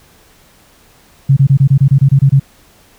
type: tone bursts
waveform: sine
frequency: 136.9 Hz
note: C#3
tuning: 21 cents flat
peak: -4 dBFS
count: 11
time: 1.29-2.398 s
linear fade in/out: 10 ms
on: 78 ms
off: 25 ms
effects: pink hiss -47 dBFS RMS until 2.98 s